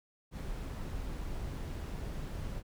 brown noise, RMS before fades -39 dBFS, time 0.31-2.63 s, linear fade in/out 50 ms, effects none

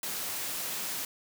white high-pass noise, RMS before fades -35 dBFS, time 0.03-1.05 s, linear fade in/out 2 ms, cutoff 110 Hz, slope 12 dB/octave, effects none

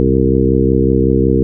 harmonic tone with a mistuned harmonic, 65.41 Hz, C2, in tune, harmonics 1 / 2 / 3 / 4 / 5 / 6 / 7, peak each -17 / -17 / -17 / -17 / -17 / -17 / -17 dBFS, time 0-1.43 s, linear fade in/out 0 ms, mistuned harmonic 2, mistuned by -73 cents, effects none

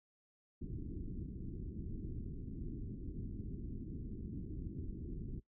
pink low-pass noise, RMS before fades -44 dBFS, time 0.61-5.4 s, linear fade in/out 10 ms, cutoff 360 Hz, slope 48 dB/octave, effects noise-tail reverb RT60 0.1 s tail -17 dB re dry

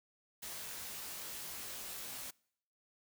white noise with comb filter, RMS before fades -45 dBFS, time 0.42-2.31 s, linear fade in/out 10 ms, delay 19 ms, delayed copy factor +0.85, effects noise-tail reverb RT60 0.7 s tail -26 dB re dry

